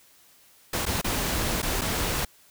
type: noise with dropouts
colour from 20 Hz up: pink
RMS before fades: -27 dBFS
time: 0.73-2.25 s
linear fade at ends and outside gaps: 5 ms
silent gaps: 0.855-0.863 / 1.015-1.043 / 1.619-1.627 / 1.812-1.816 s
effects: white hiss -57 dBFS RMS until 2.5 s